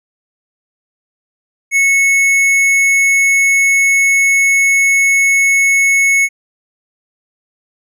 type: tone with hard clipping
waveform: sine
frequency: 2200 Hz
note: C#7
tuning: 14 cents flat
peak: -10 dBFS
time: 1.71-6.29 s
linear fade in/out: 50 ms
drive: 10 dB
effects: none